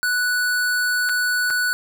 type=tone with dropouts; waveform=square; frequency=1480 Hz; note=F#6; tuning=in tune; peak=-19 dBFS; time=0.03-1.73 s; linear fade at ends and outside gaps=0 ms; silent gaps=1.09-1.094 / 1.502-1.506 s; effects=none